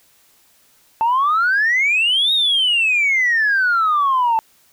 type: exponential two-way sweep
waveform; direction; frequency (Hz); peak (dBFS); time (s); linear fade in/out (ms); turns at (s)
sine; up then down; 880 to 3790 to 880; -12; 1.01-4.39; 0; 2.33
effects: tanh soft clip ceiling -10 dBFS + white hiss -55 dBFS RMS until 4.72 s